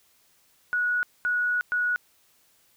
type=tone bursts at uneven times; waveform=sine; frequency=1462 Hz; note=F#6; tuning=21 cents flat; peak=-22 dBFS; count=3; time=0.73-1.03 / 1.25-1.61 / 1.72-1.96 s; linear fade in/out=0 ms; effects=white hiss -63 dBFS RMS until 2.76 s